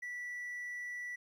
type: tone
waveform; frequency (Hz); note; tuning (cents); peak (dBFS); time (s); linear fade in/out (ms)
triangle; 1959; B6; -15; -37; 0.02-1.16; 10
effects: tanh soft clip ceiling -33 dBFS + 13-bit